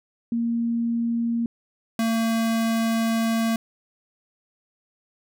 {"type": "tone pair in turn", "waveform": ["sine", "square"], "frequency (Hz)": [233.1, 226.6], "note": ["A#3", "A#3"], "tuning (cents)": [0, -49], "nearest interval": "unison", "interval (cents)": 49, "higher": "first", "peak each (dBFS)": -21, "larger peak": "neither", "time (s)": [[0.32, 1.46], [1.99, 3.56]], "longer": "second", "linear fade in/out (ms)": 2, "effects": []}